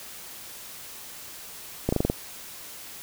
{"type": "slowing click train", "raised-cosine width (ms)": 2, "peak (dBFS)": -9, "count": 6, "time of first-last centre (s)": [1.89, 2.099], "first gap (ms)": 35, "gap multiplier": 1.09, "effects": ["white hiss -42 dBFS RMS until 3.02 s"]}